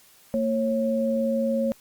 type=tone pair together; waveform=sine; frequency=228 / 546.8 Hz; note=A#3 / C#5; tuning=-38 / -24 cents; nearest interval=octave + minor third; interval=1514 cents; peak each=-24 dBFS; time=0.34-1.72 s; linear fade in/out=0 ms; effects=white hiss -55 dBFS RMS until 1.8 s + Opus 48 kbps